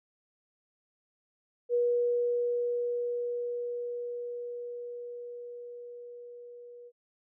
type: tone with level ramp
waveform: sine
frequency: 482.3 Hz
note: B4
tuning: 41 cents flat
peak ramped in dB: -23 to -46 dBFS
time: 1.69-6.92 s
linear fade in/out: 50 ms
effects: none